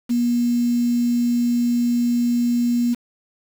sine tone with quantisation, 240 Hz, B3, 49 cents flat, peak -16 dBFS, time 0.09-2.95 s, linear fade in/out 20 ms, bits 6, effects none

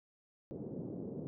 pink band-pass noise, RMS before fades -43 dBFS, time 0.51-1.27 s, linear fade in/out 0 ms, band 130 to 450 Hz, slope 24 dB/octave, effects none

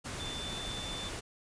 sine tone in noise, 3533 Hz, A7, 6 cents sharp, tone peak -40 dBFS, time 0.19-1.1 s, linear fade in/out 20 ms, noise pink, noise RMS -40 dBFS, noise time 0.04-1.21 s, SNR -3 dB, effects resampled to 22050 Hz

